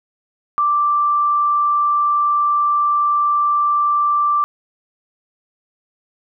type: tone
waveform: sine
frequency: 1174.7 Hz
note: D6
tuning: in tune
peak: -13 dBFS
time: 0.58-4.44 s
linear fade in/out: 0 ms
effects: none